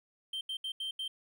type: tone bursts at uneven times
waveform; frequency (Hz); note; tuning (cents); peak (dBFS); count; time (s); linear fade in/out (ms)
triangle; 3136; G7; 0; -33; 5; 0.33-0.41 / 0.49-0.57 / 0.64-0.72 / 0.8-0.91 / 0.99-1.08; 5
effects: none